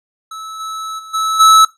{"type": "tone with level steps", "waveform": "square", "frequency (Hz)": 1303, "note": "E6", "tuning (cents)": -20, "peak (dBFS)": [-27, -23, -32, -15, -5], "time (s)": [0.31, 1.65], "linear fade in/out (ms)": 5, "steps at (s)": [0.59, 0.98, 1.13, 1.39], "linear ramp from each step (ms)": 20, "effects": ["noise-tail reverb RT60 0.2 s tail -18 dB re dry", "low-pass 10000 Hz 12 dB/octave"]}